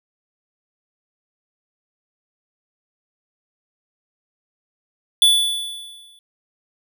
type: tone with exponential decay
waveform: square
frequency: 3460 Hz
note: A7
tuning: 30 cents flat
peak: -9 dBFS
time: 5.22-6.19 s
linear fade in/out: 1 ms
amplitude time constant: 210 ms
effects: none